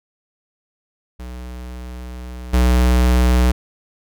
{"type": "tone with level steps", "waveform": "square", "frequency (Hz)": 61.74, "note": "B1", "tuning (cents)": 0, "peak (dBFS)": [-30, -12], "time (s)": [1.19, 3.52], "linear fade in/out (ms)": 10, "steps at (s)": 2.53, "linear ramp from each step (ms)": 10, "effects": []}